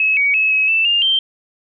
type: tone with pitch steps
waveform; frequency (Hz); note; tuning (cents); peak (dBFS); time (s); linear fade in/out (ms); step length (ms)
sine; 2576 / 2255 / 2582 / 2559 / 2651 / 2810 / 3139; E7 / C#7 / E7 / D#7 / E7 / F7 / G7; -41 / +29 / -37 / +48 / +9 / +10 / +2; -12; 0-1.19; 2; 170
effects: none